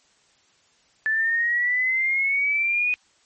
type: exponential sweep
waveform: sine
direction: up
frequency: 1744 to 2489 Hz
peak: -19 dBFS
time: 1.06-2.94 s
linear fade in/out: 0 ms
effects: white hiss -61 dBFS RMS until 3.25 s + MP3 32 kbps